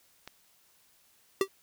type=click; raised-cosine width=0.2 ms; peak=-25 dBFS; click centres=0.276 s
type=tone with exponential decay; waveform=square; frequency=388.1 Hz; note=G4; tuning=17 cents flat; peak=-20 dBFS; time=1.41-1.48 s; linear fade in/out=2 ms; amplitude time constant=15 ms
effects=white hiss -65 dBFS RMS until 1.62 s